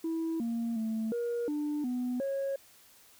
sine tone with pitch steps, 326.5 / 231.9 / 221.5 / 474.5 / 296.7 / 248.2 / 548 Hz, E4 / A#3 / A3 / A#4 / D4 / B3 / C#5, -17 / -9 / +12 / +31 / +18 / +9 / -20 cents, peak -28 dBFS, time 0.04-2.56 s, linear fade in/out 5 ms, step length 360 ms, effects tanh soft clip ceiling -28 dBFS + white hiss -59 dBFS RMS until 3.19 s

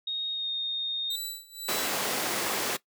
sine tone with pitch glide, 3729 to 3688 Hz, A#7 to A#7, 0 to -19 cents, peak -28 dBFS, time 0.07-1.16 s, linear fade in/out 5 ms, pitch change -19 cents, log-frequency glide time 0.32-0.49 s
15% pulse tone with tremolo, 3958 Hz, B7, 3 cents sharp, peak -25 dBFS, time 1.1-1.99 s, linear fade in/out 5 ms, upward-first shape sine, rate 2 Hz, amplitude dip 90%
pink high-pass noise, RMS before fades -30 dBFS, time 1.68-2.77 s, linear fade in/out 10 ms, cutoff 330 Hz, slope 12 dB/octave
effects noise-tail reverb RT60 0.1 s tail -18 dB re dry

